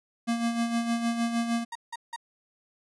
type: tone with tremolo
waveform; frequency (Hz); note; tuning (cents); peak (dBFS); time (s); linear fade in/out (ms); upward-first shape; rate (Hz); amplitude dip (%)
square; 233.1; A#3; 0; -24; 0.27-1.65; 20; sine; 6.5; 55
type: tone bursts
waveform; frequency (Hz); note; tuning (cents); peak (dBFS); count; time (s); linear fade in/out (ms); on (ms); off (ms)
35% pulse; 936; A#5; +7; -32; 3; 1.72-2.162; 5; 34; 170
effects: resampled to 24000 Hz